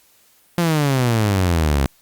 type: exponential sweep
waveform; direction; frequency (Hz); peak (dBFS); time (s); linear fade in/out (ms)
sawtooth; down; 176.2 to 66; -11; 0.58-1.86; 0
effects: white hiss -55 dBFS RMS until 2.01 s + Opus 48 kbps